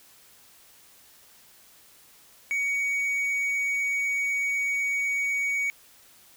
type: tone with hard clipping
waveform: triangle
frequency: 2246 Hz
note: C#7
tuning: 22 cents sharp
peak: -25 dBFS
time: 2.51-5.7 s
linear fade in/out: 0 ms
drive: 6 dB
effects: white hiss -55 dBFS RMS until 6.36 s